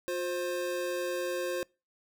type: tone pair together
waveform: square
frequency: 356.8 / 526.4 Hz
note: F4 / C5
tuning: +37 / +10 cents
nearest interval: perfect fifth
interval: 673 cents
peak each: -35 / -34 dBFS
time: 0.08-1.63 s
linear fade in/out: 0 ms
effects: noise-tail reverb RT60 0.3 s tail -26 dB re dry